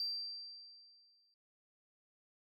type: tone with exponential decay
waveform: sine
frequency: 4699 Hz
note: D8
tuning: in tune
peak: -33 dBFS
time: 0-1.34 s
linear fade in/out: 1 ms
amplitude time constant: 290 ms
effects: tanh soft clip ceiling -31 dBFS